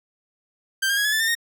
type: tone with pitch steps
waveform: sawtooth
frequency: 1570 / 1614.1 / 1659.5 / 1706.2 / 1754.1 / 1803.5 / 1854.2 Hz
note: G6 / G#6 / G#6 / G#6 / A6 / A6 / A#6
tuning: +2 / -50 / -2 / +46 / -6 / +42 / -10 cents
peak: -16 dBFS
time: 0.82-1.352 s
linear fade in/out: 10 ms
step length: 76 ms
effects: none